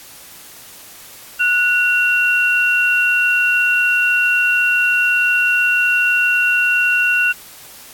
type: tone pair together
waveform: sine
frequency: 1467 / 2742 Hz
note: F#6 / F7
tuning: -15 / -32 cents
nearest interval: major seventh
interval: 1083 cents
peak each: -15 dBFS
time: 1.39-7.33 s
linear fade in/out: 20 ms
effects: white hiss -39 dBFS RMS until 7.93 s + AAC 64 kbps